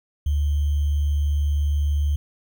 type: tone with sample-and-hold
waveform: sine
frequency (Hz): 73.1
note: D2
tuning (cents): -7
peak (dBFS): -18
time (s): 0.26-2.16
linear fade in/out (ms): 5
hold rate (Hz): 3150
effects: none